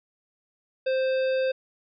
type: harmonic tone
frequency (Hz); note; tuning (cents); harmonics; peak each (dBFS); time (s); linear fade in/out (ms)
523.3; C5; 0; 1 / 3 / 5 / 7 / 9; -22 / -36 / -38 / -43 / -46; 0.86-1.52; 10
effects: none